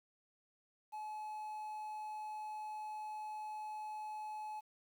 triangle tone with quantisation, 855 Hz, A5, 50 cents flat, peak -40 dBFS, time 0.92-4.61 s, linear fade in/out 20 ms, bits 11, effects none

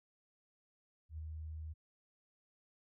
sine tone with ADSR envelope, 78.5 Hz, D#2, 16 cents sharp, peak -40 dBFS, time 1.09-1.74 s, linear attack 92 ms, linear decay 14 ms, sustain -2 dB, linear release 22 ms, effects none

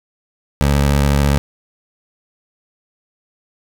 20% pulse tone with vibrato, 70.8 Hz, C#2, 37 cents sharp, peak -7 dBFS, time 0.61-1.38 s, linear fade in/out 0 ms, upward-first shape triangle, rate 14 Hz, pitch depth 33 cents each way, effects none

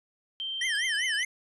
sine tone with pitch glide, 3136 to 3036 Hz, G7 to F#7, 0 to +44 cents, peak -31 dBFS, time 0.4-1.23 s, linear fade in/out 0 ms, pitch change -56 cents, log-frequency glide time 0.86-0.98 s
square tone with vibrato, 1856 Hz, A#6, 8 cents flat, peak -28 dBFS, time 0.61-1.25 s, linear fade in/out 5 ms, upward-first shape triangle, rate 5.1 Hz, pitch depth 240 cents each way
effects resampled to 24000 Hz

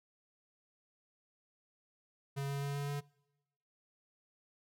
square tone with pitch steps, 139.2 / 140.25 / 141.31 / 142.37 / 143.44 Hz, C#3 / C#3 / C#3 / C#3 / D3, +8 / +21 / +34 / +47 / -40 cents, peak -36 dBFS, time 2.36-3.01 s, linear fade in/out 20 ms, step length 130 ms, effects noise-tail reverb RT60 1.0 s tail -25 dB re dry

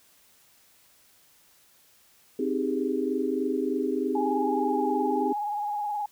sine chord, Ab major seventh, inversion first, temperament equal, 261.6 / 311.1 / 392 / 415.3 Hz, C4 / Eb4 / G4 / Ab4, 0 / 0 / 0 / 0 cents, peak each -29 / -31 / -30 / -31 dBFS, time 2.39-5.33 s, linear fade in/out 5 ms
sine tone with vibrato, 830.6 Hz, G#5, in tune, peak -27 dBFS, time 4.15-6.06 s, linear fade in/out 5 ms, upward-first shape sine, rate 19 Hz, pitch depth 40 cents each way
effects white hiss -60 dBFS RMS until 6.11 s

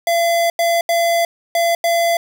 square tone bursts at uneven times, 679 Hz, F5, 49 cents flat, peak -14 dBFS, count 5, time 0.07-0.5 / 0.59-0.81 / 0.89-1.25 / 1.55-1.75 / 1.84-2.17 s, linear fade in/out 2 ms, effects none

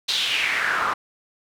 pink noise with band-pass filter sweep, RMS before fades -23 dBFS, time 0.08-0.94 s, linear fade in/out 10 ms, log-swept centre 4100 to 1100 Hz, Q 4.2, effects none

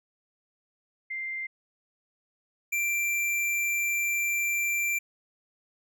sine / square tone pair in turn, 2093 / 2356 Hz, C7 / D7, 0 / +5 cents, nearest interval major second, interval 205 cents, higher second, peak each -31 / -26 dBFS, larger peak second, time 1.1-1.47 / 2.72-4.99 s, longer second, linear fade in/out 10 ms, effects none

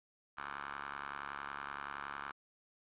10% pulse ring-modulated tone, 70.7 Hz, C#2, 35 cents sharp, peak -31 dBFS, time 0.37-2.32 s, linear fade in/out 10 ms, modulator 1260 Hz, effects resampled to 8000 Hz + 11-bit

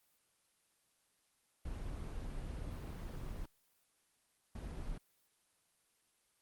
brown noise bursts at uneven times, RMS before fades -43 dBFS, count 2, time 1.65-3.46 / 4.55-4.98 s, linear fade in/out 5 ms, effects white hiss -75 dBFS RMS until 6.41 s + Opus 24 kbps

